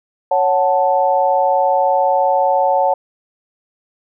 sine chord, F# minor, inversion second, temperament equal, 554.4 / 740 / 880 Hz, C#5 / F#5 / A5, 0 / 0 / 0 cents, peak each -16 dBFS, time 0.31-2.94 s, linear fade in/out 5 ms, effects none

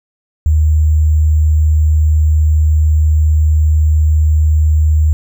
sine tone with sample-and-hold, 77.2 Hz, D#2, 13 cents flat, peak -7 dBFS, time 0.46-5.13 s, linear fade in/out 0 ms, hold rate 7350 Hz, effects none

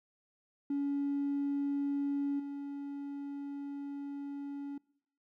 triangle tone with level steps, 282.3 Hz, C#4, 32 cents sharp, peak -27 / -36 dBFS, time 0.7-4.78 s, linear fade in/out 5 ms, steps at 2.39 s, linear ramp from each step 10 ms, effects noise-tail reverb RT60 0.7 s tail -25 dB re dry + tanh soft clip ceiling -27 dBFS

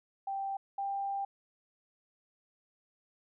sine tone pair in turn, 784 / 792.2 Hz, G5 / G5, 0 / +18 cents, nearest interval unison, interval 18 cents, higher second, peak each -33 / -32 dBFS, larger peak second, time 0.27-0.57 / 0.78-1.25 s, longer second, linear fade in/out 5 ms, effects none

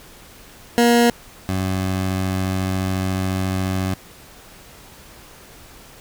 20% pulse tone pair in turn, 237.2 / 94.13 Hz, A#3 / F#2, +30 / +30 cents, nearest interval octave + major third, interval 1600 cents, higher first, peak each -7 / -15 dBFS, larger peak first, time 0.78-1.1 / 1.49-3.94 s, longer second, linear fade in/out 0 ms, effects pink hiss -44 dBFS RMS until 6 s

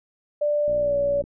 sine tone with pitch glide, 590 to 569.9 Hz, D5 to C#5, +8 to +48 cents, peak -19 dBFS, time 0.41-1.22 s, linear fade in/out 10 ms, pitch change -60 cents, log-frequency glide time 0.78-0.96 s
click train, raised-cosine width 3 ms, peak -27 dBFS, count 35, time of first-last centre 0.68-1.239 s, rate 60.8 Hz
effects none

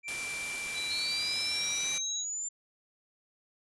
triangle tone, 2349 Hz, D7, in tune, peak -34 dBFS, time 0.03-2.01 s, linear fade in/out 50 ms
white noise, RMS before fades -39 dBFS, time 0.08-1.98 s, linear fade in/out 0 ms
sine tone with pitch glide, 3946 to 3887 Hz, B7 to B7, -2 to -28 cents, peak -35 dBFS, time 0.73-2.25 s, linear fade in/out 50 ms, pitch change -26 cents, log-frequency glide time 1.51-1.66 s
sine linear sweep, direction up, 4186 to 7250 Hz, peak -33 dBFS, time 0.9-2.49 s, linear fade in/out 10 ms
effects resampled to 24000 Hz

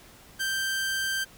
sawtooth tone, 1568 Hz, G6, in tune, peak -23 dBFS, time 0.39-1.25 s, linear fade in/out 20 ms, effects pink hiss -52 dBFS RMS until 1.37 s

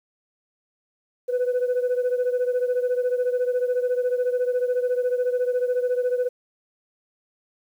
sine beating tone pair, 493.9 / 507.9 Hz, B4 / B4, 0 / +48 cents, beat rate 14 Hz, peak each -20 / -24 dBFS, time 1.28-6.29 s, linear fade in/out 20 ms, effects tanh soft clip ceiling -17 dBFS + 9-bit

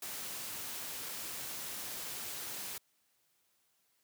white noise, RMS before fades -42 dBFS, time 0.02-2.78 s, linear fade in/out 5 ms, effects white hiss -75 dBFS RMS until 4.03 s + high-pass 80 Hz 12 dB/octave

